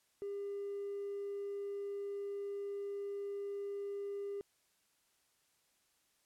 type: tone with hard clipping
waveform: sine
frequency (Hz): 401.8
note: G4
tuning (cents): +43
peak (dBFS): -39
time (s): 0.22-4.41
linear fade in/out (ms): 0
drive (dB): 1
effects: white hiss -75 dBFS RMS until 6.25 s + low-pass 12000 Hz 12 dB/octave